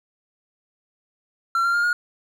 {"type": "tone with pitch steps", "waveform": "triangle", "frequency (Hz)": [1362, 1385, 1408.4, 1432.2], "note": ["F6", "F6", "F6", "F6"], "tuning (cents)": [-44, -15, 14, 43], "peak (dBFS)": -16, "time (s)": [1.55, 1.93], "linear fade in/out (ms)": 2, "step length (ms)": 95, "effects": []}